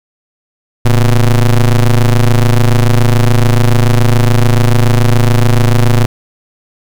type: ring-modulated tone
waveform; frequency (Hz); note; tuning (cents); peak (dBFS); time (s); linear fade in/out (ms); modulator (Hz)
square; 62.1; B1; +10; -3; 0.85-6.06; 5; 48.6
effects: 7-bit